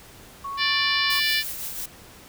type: tone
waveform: sine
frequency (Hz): 1108.7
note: C#6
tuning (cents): 0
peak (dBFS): -29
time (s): 0.44-1.2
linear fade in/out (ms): 10
type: harmonic tone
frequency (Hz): 588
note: D5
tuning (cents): +2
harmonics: 3 / 4 / 5 / 6 / 7 / 8 / 9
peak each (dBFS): -26 / -27 / -28 / -29 / -29 / -30 / -31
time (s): 0.57-1.44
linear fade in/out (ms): 50
type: noise with tremolo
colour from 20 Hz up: blue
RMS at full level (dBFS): -31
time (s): 1.1-1.86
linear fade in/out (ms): 5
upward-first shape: sine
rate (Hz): 5.9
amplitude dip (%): 40
effects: pink hiss -47 dBFS RMS until 2.28 s